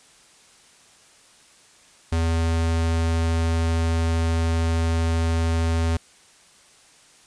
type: tone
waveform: square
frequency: 82.41 Hz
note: E2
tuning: in tune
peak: -20 dBFS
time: 2.12-5.97 s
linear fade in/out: 5 ms
effects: white hiss -53 dBFS RMS until 7.26 s + resampled to 22050 Hz